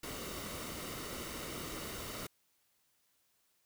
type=noise with comb filter; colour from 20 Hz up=pink; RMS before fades=-43 dBFS; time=0.03-2.27 s; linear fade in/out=5 ms; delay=1.2 ms; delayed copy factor=-0.5; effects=white hiss -75 dBFS RMS until 3.65 s